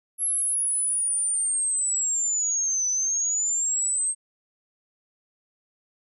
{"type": "linear two-way sweep", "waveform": "sine", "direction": "down then up", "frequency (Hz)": [11230, 5980, 8420], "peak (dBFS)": -22, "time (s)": [0.18, 4.15], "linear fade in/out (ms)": 50, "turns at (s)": 2.88, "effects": []}